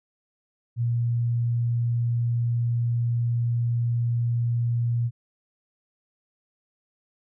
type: tone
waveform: sine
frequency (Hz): 118.5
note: A#2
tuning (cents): +29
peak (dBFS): -21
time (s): 0.76-5.11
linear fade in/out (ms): 50
effects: none